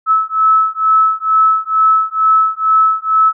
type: beating tone pair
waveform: sine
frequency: 1300 / 1302.2 Hz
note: E6 / E6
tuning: -24 / -22 cents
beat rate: 2.2 Hz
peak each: -12 dBFS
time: 0.06-3.33 s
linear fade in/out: 50 ms
effects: none